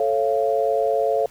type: chord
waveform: sine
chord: A augmented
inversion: none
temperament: just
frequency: 440 / 550 / 687.5 Hz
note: A4 / C#5 / E#5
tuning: 0 / -14 / -27 cents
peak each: -22 dBFS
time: 0-1.26 s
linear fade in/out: 2 ms
effects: pink hiss -50 dBFS RMS until 1.3 s